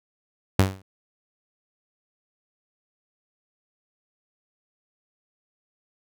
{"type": "tone with exponential decay", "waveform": "sawtooth", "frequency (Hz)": 95.5, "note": "G2", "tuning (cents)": -45, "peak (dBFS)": -8, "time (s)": [0.59, 0.82], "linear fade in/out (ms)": 5, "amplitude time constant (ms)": 49, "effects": []}